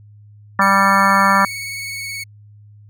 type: harmonic tone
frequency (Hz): 196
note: G3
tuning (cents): 0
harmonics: 1 / 3 / 4 / 5 / 6 / 7 / 8 / 9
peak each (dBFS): -20 / -24 / -23 / -17 / -16 / -18 / -26 / -18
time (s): 0.59-1.45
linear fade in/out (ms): 2
type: tone with vibrato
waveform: sawtooth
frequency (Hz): 2217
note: C#7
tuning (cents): 0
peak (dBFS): -22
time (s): 0.61-2.24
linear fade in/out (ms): 10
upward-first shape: triangle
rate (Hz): 19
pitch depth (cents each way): 27
effects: added 104 Hz sine -41 dBFS peak until 2.89 s